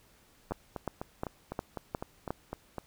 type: two click trains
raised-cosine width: 1 ms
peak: -22 / -18 dBFS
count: 10 / 6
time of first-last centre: 0.51-2.783 / 0.52-2.306 s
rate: 3.96 / 2.8 Hz
effects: pink hiss -63 dBFS RMS until 2.86 s